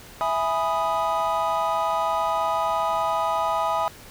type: chord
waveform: triangle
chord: E major seventh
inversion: none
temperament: equal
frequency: 659.3 / 830.6 / 987.8 / 1244.5 Hz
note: E5 / G#5 / B5 / D#6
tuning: 0 / 0 / 0 / 0 cents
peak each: -25 dBFS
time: 0.21-3.88 s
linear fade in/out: 0 ms
effects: pink hiss -45 dBFS RMS until 4.1 s